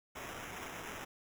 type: noise with sample-and-hold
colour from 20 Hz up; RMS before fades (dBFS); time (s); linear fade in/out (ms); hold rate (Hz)
white; -45; 0.15-1.05; 10; 4410
effects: none